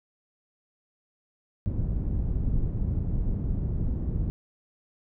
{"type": "low-pass noise", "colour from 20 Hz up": "pink", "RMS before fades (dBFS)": -27, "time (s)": [1.66, 4.3], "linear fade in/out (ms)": 0, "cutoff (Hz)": 170, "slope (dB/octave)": 12, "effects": []}